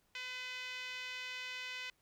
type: tone with band-pass filter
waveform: 5% pulse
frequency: 505 Hz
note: B4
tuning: 39 cents sharp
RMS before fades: -44 dBFS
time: 0.15-1.9 s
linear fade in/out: 2 ms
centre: 2300 Hz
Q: 1.7
effects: pink hiss -75 dBFS RMS until 2.01 s